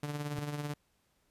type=tone with tremolo; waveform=sawtooth; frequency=146.83 Hz; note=D3; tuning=in tune; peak=-29 dBFS; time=0.03-0.74 s; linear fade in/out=2 ms; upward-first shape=triangle; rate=18 Hz; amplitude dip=60%
type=tone with exponential growth; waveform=sine; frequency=131.7 Hz; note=C3; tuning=12 cents sharp; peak=-29 dBFS; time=0.26-0.39 s; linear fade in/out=0 ms; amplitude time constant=27 ms
effects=pink hiss -74 dBFS RMS until 1.3 s + resampled to 32000 Hz